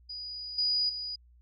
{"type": "tone with level steps", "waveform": "sine", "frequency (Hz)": 4919, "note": "D#8", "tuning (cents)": -21, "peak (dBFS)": [-37, -25, -34], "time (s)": [0.09, 1.16], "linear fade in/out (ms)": 10, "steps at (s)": [0.58, 0.89], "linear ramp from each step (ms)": 5, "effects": ["added 60 Hz sine -56 dBFS peak until 1.41 s"]}